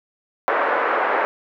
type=band-pass noise; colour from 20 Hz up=pink; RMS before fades=-20 dBFS; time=0.48-1.25 s; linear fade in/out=0 ms; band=460 to 1800 Hz; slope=24 dB/octave; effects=none